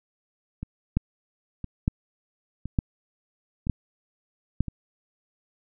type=two click trains; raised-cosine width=5 ms; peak=-20 / -9 dBFS; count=5 / 5; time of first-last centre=0.63-4.683 / 0.97-4.606 s; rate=0.987 / 1.1 Hz; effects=none